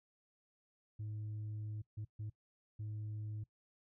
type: tone bursts at uneven times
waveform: sine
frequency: 106.6 Hz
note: G#2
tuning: 46 cents sharp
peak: -38 dBFS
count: 4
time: 0.99-1.82 / 1.97-2.05 / 2.19-2.3 / 2.79-3.44 s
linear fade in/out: 10 ms
effects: noise-tail reverb RT60 0.1 s tail -21 dB re dry + tanh soft clip ceiling -39 dBFS